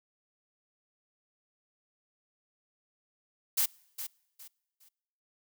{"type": "noise with echo", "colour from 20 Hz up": "blue", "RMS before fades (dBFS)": -27, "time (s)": [3.57, 3.66], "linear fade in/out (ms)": 10, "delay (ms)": 410, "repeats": 3, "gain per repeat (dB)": -11, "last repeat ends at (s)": 4.89, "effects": ["noise-tail reverb RT60 1.0 s tail -26 dB re dry"]}